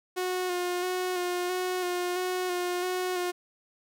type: tone with vibrato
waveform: sawtooth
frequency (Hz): 361.4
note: F#4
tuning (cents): -41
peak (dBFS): -24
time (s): 0.16-3.32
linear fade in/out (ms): 20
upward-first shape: square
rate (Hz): 1.5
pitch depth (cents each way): 22
effects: none